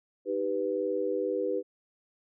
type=chord; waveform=sine; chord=Eb augmented; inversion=none; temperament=equal; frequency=311.1 / 392 / 493.9 Hz; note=Eb4 / G4 / B4; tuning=0 / 0 / 0 cents; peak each=-35 / -31 / -30 dBFS; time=0.25-1.63 s; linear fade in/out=50 ms; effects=none